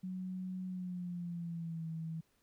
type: tone with pitch glide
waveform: sine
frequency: 185 to 161.98 Hz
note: F#3 to E3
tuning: 0 to -30 cents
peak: -38 dBFS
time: 0.03-2.21 s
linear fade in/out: 10 ms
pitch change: -230 cents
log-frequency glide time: 0.67-1.87 s
effects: pink hiss -75 dBFS RMS until 2.42 s